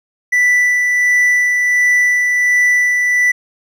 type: tone with tremolo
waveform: triangle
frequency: 1975.5 Hz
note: B6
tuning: in tune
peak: -7 dBFS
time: 0.32-3.32 s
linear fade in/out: 10 ms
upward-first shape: sine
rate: 1.4 Hz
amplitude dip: 30%
effects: none

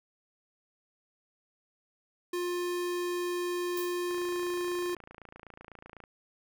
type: tone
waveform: square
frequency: 353.6 Hz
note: F4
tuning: 22 cents sharp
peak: -31 dBFS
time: 2.33-4.95 s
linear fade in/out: 5 ms
type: noise with exponential decay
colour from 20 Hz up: violet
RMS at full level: -37 dBFS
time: 3.77-4.1 s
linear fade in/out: 2 ms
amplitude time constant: 71 ms
type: click train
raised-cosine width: 0.5 ms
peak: -32 dBFS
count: 55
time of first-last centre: 4.11-6.039 s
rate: 28 Hz
effects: none

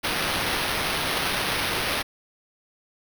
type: noise with sample-and-hold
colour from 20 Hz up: violet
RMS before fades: -26 dBFS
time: 0.03-2.03 s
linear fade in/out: 20 ms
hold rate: 7350 Hz
effects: none

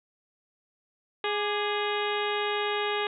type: harmonic tone with a mistuned harmonic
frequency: 415.3 Hz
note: G#4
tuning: in tune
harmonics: 1 / 2 / 3 / 4 / 5 / 6 / 7 / 8 / 9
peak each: -30 / -33 / -35 / -36 / -37 / -38 / -38 / -39 / -40 dBFS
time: 1.24-3.07 s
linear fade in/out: 2 ms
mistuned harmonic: 3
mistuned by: -73 cents
effects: none

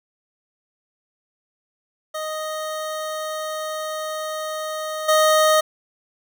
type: tone with level steps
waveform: 25% pulse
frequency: 622.3 Hz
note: D#5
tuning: in tune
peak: -22 / -10 dBFS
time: 2.14-5.61 s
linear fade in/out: 10 ms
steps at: 5.08 s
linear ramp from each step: 10 ms
effects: none

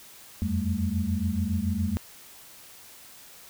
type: tone cluster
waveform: sine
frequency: 84.4 / 91.5 / 197.3 / 221.1 Hz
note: E2 / F#2 / G3 / A3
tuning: +41 / -19 / +11 / +9 cents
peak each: -30 dBFS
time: 0.42-1.97 s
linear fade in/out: 0 ms
effects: white hiss -49 dBFS RMS until 3.49 s

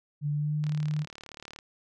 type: tone with pitch glide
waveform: sine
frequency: 146.8 to 150.93 Hz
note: D3 to D3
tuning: 0 to +48 cents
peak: -26 dBFS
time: 0.21-1.06 s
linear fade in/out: 50 ms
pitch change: +48 cents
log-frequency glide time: 0.32-0.56 s
type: click train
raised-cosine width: 0.2 ms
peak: -26 dBFS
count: 36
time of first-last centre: 0.64-1.589 s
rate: 36.9 Hz
effects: none

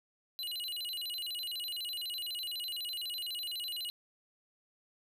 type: tone with vibrato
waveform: square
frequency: 3424 Hz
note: A7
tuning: 48 cents flat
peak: -37 dBFS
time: 0.39-3.9 s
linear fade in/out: 0 ms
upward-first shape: square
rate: 12 Hz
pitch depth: 290 cents each way
effects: none

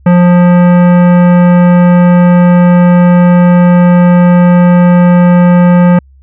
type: tone with hard clipping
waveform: sine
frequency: 176.8 Hz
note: F3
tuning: 22 cents sharp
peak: -4 dBFS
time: 0.06-5.99 s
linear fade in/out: 5 ms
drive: 16 dB
effects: added 67 Hz sine -37 dBFS peak until 6.22 s + resampled to 8000 Hz

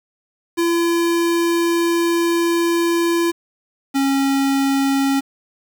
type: tone pair in turn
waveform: square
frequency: 339.2 / 273.7 Hz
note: E4 / C#4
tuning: +50 / -22 cents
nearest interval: major third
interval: 372 cents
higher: first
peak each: -16 dBFS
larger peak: neither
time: 0.57-3.32 / 3.94-5.21 s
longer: first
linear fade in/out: 20 ms
effects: 7-bit

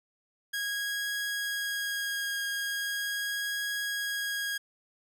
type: tone with vibrato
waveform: sawtooth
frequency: 1642 Hz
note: G#6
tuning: 20 cents flat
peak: -27 dBFS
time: 0.53-4.58 s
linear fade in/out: 10 ms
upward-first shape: triangle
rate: 0.39 Hz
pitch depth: 12 cents each way
effects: none

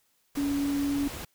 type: tone in noise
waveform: sine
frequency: 282.9 Hz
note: C#4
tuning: 35 cents sharp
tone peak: -25 dBFS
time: 0.37-1.08 s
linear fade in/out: 5 ms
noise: pink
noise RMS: -39 dBFS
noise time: 0.35-1.25 s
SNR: +11 dB
effects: white hiss -70 dBFS RMS until 1.34 s

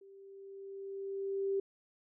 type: tone with level ramp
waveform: sine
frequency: 392 Hz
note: G4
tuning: in tune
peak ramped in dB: -54 to -29 dBFS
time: 0.01-1.6 s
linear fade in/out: 5 ms
effects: none

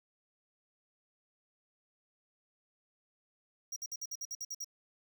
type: tone bursts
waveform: square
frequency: 5690 Hz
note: F8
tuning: 31 cents sharp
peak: -38 dBFS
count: 10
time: 3.72-4.645 s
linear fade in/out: 5 ms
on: 43 ms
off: 55 ms
effects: none

